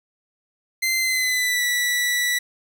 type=tone with pitch glide; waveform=sawtooth; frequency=2074 to 1957.6 Hz; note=C7 to B6; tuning=-16 to -16 cents; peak=-16 dBFS; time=0.82-2.39 s; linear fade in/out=10 ms; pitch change=-100 cents; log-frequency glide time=1-1.64 s; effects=9-bit